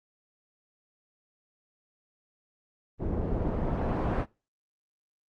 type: noise with low-pass filter sweep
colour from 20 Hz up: pink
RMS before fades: -29 dBFS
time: 2.98-4.26 s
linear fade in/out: 50 ms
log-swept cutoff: 420 to 1200 Hz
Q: 0.72
effects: noise-tail reverb RT60 0.3 s tail -23 dB re dry + Opus 24 kbps